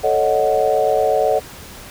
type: chord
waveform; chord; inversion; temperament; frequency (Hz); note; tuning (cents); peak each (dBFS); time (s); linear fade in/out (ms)
sine; D# half-diminished seventh; second; equal; 440 / 554.4 / 622.3 / 740; A4 / C#5 / D#5 / F#5; 0 / 0 / 0 / 0; -19; 0.03-1.4; 20
effects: pink hiss -37 dBFS RMS until 1.9 s